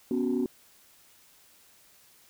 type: chord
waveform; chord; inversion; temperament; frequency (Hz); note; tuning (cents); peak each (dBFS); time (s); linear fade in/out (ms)
sine; B suspended second; none; just; 246.9 / 277.8 / 370.4; B3 / C#4 / F#4; 0 / +4 / +2; -27 / -29 / -29; 0.11-0.46; 2
effects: tanh soft clip ceiling -19 dBFS + white hiss -59 dBFS RMS until 2.29 s